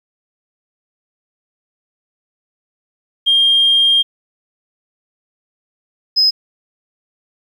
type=tone pair in turn; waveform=sine; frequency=3212 / 5075 Hz; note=G7 / D#8; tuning=+41 / +33 cents; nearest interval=minor sixth; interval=792 cents; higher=second; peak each=-8 dBFS; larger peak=neither; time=3.26-4.03 / 6.16-6.31 s; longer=first; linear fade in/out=20 ms; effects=tanh soft clip ceiling -4 dBFS + 8-bit